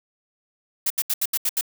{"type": "noise bursts", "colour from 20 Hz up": "blue", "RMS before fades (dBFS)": -22, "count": 7, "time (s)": [0.86, 1.611], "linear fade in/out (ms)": 5, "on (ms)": 43, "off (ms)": 75, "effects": []}